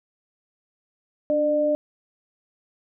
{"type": "tone pair together", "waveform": "sine", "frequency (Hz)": [293.1, 600], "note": ["D4", "D5"], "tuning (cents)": [-3, 37], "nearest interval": "octave", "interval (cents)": 1240, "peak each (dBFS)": [-26, -19], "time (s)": [1.3, 1.75], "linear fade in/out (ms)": 0, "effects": []}